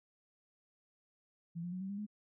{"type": "tone with pitch steps", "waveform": "sine", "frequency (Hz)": [168.3, 175.85, 183.74, 191.99, 200.6, 209.6], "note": ["E3", "F3", "F#3", "G3", "G3", "G#3"], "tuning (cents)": [36, 12, -12, -36, 40, 16], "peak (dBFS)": -38, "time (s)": [1.55, 2.066], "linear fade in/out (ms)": 20, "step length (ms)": 86, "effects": []}